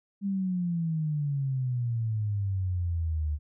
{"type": "exponential sweep", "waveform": "sine", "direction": "down", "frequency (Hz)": [201.8, 73.42], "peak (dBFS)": -26, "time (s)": [0.21, 3.39], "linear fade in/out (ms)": 50, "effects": []}